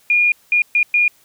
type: tone bursts at uneven times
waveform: sine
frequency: 2429 Hz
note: D#7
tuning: 42 cents flat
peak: -11 dBFS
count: 4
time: 0.1-0.32 / 0.52-0.62 / 0.75-0.83 / 0.94-1.08 s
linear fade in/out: 2 ms
effects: white hiss -54 dBFS RMS until 1.24 s